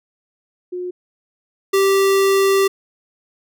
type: tone pair in turn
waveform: sine / square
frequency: 360 / 390.5 Hz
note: F#4 / G4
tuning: -47 / -7 cents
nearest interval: minor second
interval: 140 cents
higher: second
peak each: -23 / -13 dBFS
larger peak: second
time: 0.72-0.91 / 1.73-2.68 s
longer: second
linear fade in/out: 10 ms
effects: none